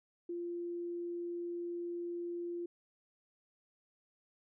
sine tone, 346.2 Hz, F4, 15 cents flat, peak -37 dBFS, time 0.29-2.66 s, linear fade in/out 5 ms, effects none

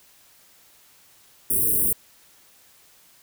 white band-stop noise, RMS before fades -21 dBFS, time 1.5-1.93 s, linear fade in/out 5 ms, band 470 to 8600 Hz, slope 96 dB/octave, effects white hiss -55 dBFS RMS until 3.22 s

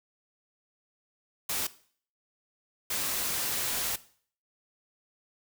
white noise bursts at uneven times, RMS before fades -31 dBFS, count 2, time 1.49-1.67 / 2.9-3.96 s, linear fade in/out 5 ms, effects noise-tail reverb RT60 0.5 s tail -17 dB re dry

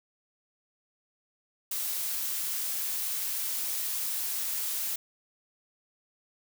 blue noise, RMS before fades -32 dBFS, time 1.71-4.96 s, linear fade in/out 5 ms, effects none

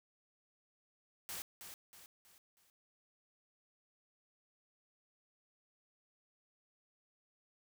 white noise with echo, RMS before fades -44 dBFS, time 1.29-1.42 s, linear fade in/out 0 ms, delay 320 ms, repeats 4, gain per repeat -7 dB, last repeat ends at 2.7 s, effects none

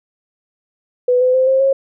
sine tone with pitch steps, 496.3 / 507.3 / 518.6 / 530.1 / 541.8 Hz, B4 / B4 / C5 / C5 / C#5, +8 / +46 / -15 / +23 / -40 cents, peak -10 dBFS, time 1.08-1.73 s, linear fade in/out 5 ms, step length 130 ms, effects none

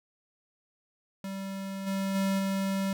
square tone with level steps, 194.2 Hz, G3, 16 cents flat, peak -35 / -29 / -26 / -28 dBFS, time 1.24-2.93 s, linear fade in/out 2 ms, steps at 1.86 / 2.14 / 2.38 s, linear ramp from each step 20 ms, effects none

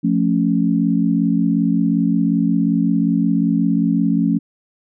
sine chord, F augmented, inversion none, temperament equal, 174.61 / 220 / 277.2 Hz, F3 / A3 / C#4, 0 / 0 / 0 cents, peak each -18 dBFS, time 0.03-4.39 s, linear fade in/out 20 ms, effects none

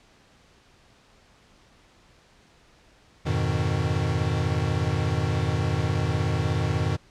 square chord, F half-diminished seventh, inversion none, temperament equal, 87.31 / 103.83 / 123.47 / 155.56 Hz, F2 / Ab2 / Cb3 / Eb3, 0 / 0 / 0 / 0 cents, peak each -29 dBFS, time 3.25-6.97 s, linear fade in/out 20 ms, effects pink hiss -57 dBFS RMS until 7.1 s + low-pass 6000 Hz 12 dB/octave

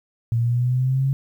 sine linear sweep, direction up, 114.7 to 137.2 Hz, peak -17 dBFS, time 0.32-1.13 s, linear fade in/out 0 ms, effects 9-bit

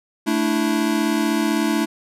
square chord, A suspended fourth, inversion none, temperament equal, 220 / 293.7 / 329.6 Hz, A3 / D4 / E4, 0 / 0 / 0 cents, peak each -23 dBFS, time 0.26-1.86 s, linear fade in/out 20 ms, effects resampled to 32000 Hz

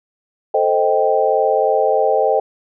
sine chord, A half-diminished seventh, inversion none, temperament equal, 440 / 523.3 / 622.3 / 784 Hz, A4 / C5 / Eb5 / G5, 0 / 0 / 0 / 0 cents, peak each -18 dBFS, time 0.54-2.4 s, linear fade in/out 5 ms, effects none

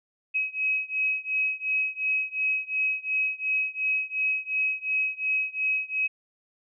sine beating tone pair, 2547 / 2549.8 Hz, D#7 / D#7, +40 / +42 cents, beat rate 2.8 Hz, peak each -27 / -28 dBFS, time 0.34-6.08 s, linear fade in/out 20 ms, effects none

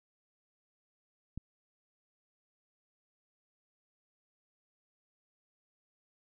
click, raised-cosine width 5 ms, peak -27 dBFS, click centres 1.376 s, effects none

